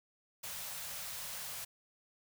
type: band-stop noise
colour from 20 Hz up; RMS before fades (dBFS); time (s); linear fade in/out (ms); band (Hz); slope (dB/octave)
white; -43; 0.43-1.65; 10; 200 to 490; 48
effects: none